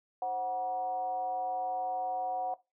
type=tone with frequency modulation; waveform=sine; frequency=740 Hz; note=F#5; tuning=in tune; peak=-30 dBFS; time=0.22-2.54 s; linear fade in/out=2 ms; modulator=213 Hz; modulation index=0.51; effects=noise-tail reverb RT60 0.2 s tail -17 dB re dry